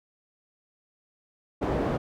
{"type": "low-pass noise", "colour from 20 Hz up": "white", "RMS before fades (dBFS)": -27, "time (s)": [1.61, 1.98], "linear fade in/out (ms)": 20, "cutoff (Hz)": 550, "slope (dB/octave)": 12, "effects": []}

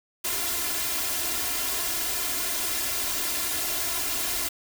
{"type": "noise with comb filter", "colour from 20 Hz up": "white", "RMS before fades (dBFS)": -28, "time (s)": [0.24, 4.49], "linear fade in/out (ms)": 10, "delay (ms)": 2.9, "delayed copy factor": 0.95, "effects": []}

